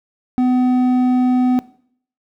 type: tone with hard clipping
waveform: sine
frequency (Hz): 251.5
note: B3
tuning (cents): +32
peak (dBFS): -14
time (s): 0.38-1.59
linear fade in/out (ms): 0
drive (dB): 6
effects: noise-tail reverb RT60 0.6 s tail -19 dB re dry